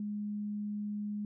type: tone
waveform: sine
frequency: 207.8 Hz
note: G#3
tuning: 1 cent sharp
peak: -34 dBFS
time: 0-1.25 s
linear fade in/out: 2 ms
effects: none